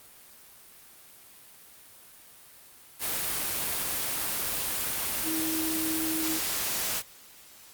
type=tone in noise; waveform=sine; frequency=319.6 Hz; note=D#4; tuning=47 cents sharp; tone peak=-30 dBFS; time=5.23-6.4 s; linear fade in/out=50 ms; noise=white; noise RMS=-30 dBFS; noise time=2.99-7.03 s; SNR=-3 dB; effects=white hiss -52 dBFS RMS until 7.73 s + Opus 32 kbps